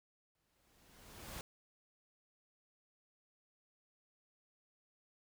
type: noise with exponential growth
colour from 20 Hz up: pink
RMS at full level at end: -45 dBFS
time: 0.35-1.41 s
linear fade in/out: 1 ms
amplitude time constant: 230 ms
effects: none